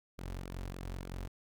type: tone with flanger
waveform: sawtooth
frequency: 45.29 Hz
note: F#1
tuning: 36 cents flat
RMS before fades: -42 dBFS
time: 0.18-1.28 s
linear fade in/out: 10 ms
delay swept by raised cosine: 1 to 6.6 ms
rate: 3.4 Hz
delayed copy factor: -0.5
effects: none